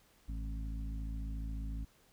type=harmonic tone with a mistuned harmonic; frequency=54.3 Hz; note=A1; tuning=22 cents flat; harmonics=1 / 2 / 3 / 4 / 5; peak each=-37 / -50 / -50 / -52 / -51 dBFS; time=0.28-1.85 s; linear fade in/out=10 ms; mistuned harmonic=3; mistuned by=-27 cents; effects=pink hiss -67 dBFS RMS until 2.12 s